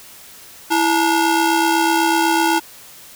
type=ring-modulated tone; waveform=30% pulse; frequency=594 Hz; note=D5; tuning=20 cents sharp; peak=-8 dBFS; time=0.7-2.6 s; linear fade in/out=20 ms; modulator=263 Hz; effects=white hiss -41 dBFS RMS until 3.15 s